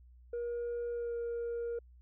sine tone with pitch glide, 475.8 to 470.3 Hz, A#4 to A#4, +35 to +15 cents, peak -32 dBFS, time 0.33-1.79 s, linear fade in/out 5 ms, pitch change -20 cents, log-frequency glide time 0.91-1.15 s, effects tanh soft clip ceiling -33 dBFS + added 61 Hz sine -55 dBFS peak until 2.01 s

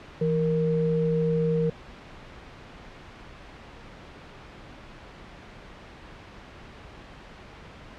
sine tone pair together, 164.81 / 466.2 Hz, E3 / A#4, 0 / 0 cents, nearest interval octave + tritone, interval 1800 cents, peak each -24 dBFS, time 0.21-1.7 s, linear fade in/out 5 ms, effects pink hiss -45 dBFS RMS until 7.98 s + low-pass 3000 Hz 12 dB/octave

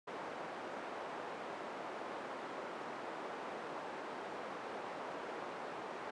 white band-pass noise, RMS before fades -45 dBFS, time 0.07-6.11 s, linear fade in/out 10 ms, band 310 to 940 Hz, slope 12 dB/octave, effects resampled to 22050 Hz

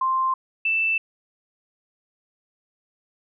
sine tone pair in turn, 1050 / 2653 Hz, C6 / E7, +6 / +10 cents, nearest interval octave + major third, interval 1604 cents, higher second, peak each -19 / -19 dBFS, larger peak neither, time 0.01-0.34 / 0.65-0.98 s, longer neither, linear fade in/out 5 ms, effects none

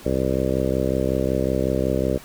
harmonic tone, 65.41 Hz, C2, in tune, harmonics 1 / 2 / 3 / 4 / 5 / 6 / 7 / 8 / 9, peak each -28 / -28 / -28 / -28 / -28 / -28 / -28 / -28 / -28 dBFS, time 0.05-2.18 s, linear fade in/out 10 ms, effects pink hiss -43 dBFS RMS until 2.24 s

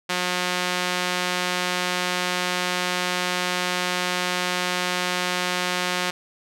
sawtooth tone with band-pass filter, 180 Hz, F#3, 47 cents flat, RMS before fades -25 dBFS, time 0.09-6.11 s, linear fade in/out 10 ms, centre 3100 Hz, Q 0.58, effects none

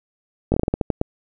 slowing click train, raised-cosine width 2 ms, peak -5 dBFS, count 10, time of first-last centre 0.52-1.014 s, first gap 20 ms, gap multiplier 1.24, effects none

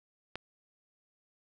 click, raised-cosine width 0.3 ms, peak -21 dBFS, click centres 0.356 s, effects none

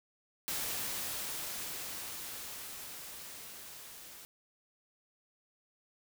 white noise with level ramp, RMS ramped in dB -36 to -51 dBFS, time 0.48-4.25 s, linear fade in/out 0 ms, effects none

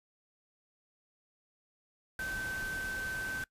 sine tone in noise, 1541 Hz, G6, 30 cents flat, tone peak -35 dBFS, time 2.19-3.44 s, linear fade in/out 2 ms, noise pink, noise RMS -44 dBFS, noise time 2.19-3.44 s, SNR +6 dB, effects noise-tail reverb RT60 0.1 s tail -21 dB re dry + resampled to 32000 Hz

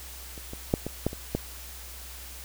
clicks, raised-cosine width 2 ms, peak -29 / -24 / -8 / -18 / -11 / -24 / -12 dBFS, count 7, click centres 0.378 / 0.534 / 0.739 / 0.866 / 1.066 / 1.131 / 1.35 s, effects added 62 Hz sine -44 dBFS peak until 2.44 s + white hiss -44 dBFS RMS until 2.44 s

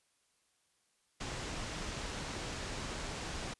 pink low-pass noise, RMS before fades -41 dBFS, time 1.2-3.54 s, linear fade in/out 10 ms, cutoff 7900 Hz, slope 24 dB/octave, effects white hiss -75 dBFS RMS until 3.59 s + resampled to 24000 Hz

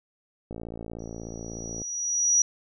click train, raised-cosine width 2 ms, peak -24 dBFS, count 75, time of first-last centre 0.51-1.817 s, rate 56.6 Hz
sine tone with exponential growth, 5810 Hz, F#8, 32 cents flat, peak -16 dBFS, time 0.99-2.42 s, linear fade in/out 2 ms, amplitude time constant 310 ms
effects none

